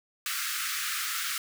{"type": "high-pass noise", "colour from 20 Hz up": "pink", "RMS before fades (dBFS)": -32, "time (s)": [0.26, 1.38], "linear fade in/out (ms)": 2, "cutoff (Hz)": 1200, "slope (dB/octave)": 96, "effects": []}